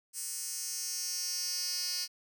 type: tone with high-pass filter sweep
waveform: 10% pulse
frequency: 360 Hz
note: F#4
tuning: 47 cents flat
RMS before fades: -36 dBFS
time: 0.13-2.08 s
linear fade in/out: 50 ms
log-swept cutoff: 7700 to 4500 Hz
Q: 3
effects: none